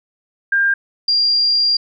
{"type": "tone pair in turn", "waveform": "sine", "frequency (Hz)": [1600, 4779], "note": ["G6", "D8"], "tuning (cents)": [35, 29], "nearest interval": "octave + perfect fifth", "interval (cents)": 1894, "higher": "second", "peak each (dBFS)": -12, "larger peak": "neither", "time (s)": [[0.52, 0.74], [1.08, 1.77]], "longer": "second", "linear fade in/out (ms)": 5, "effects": []}